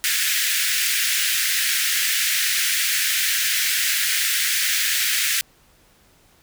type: high-pass noise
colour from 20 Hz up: pink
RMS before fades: -21 dBFS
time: 0.04-5.41 s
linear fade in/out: 0 ms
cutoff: 1600 Hz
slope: 48 dB/octave
effects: pink hiss -56 dBFS RMS until 6.42 s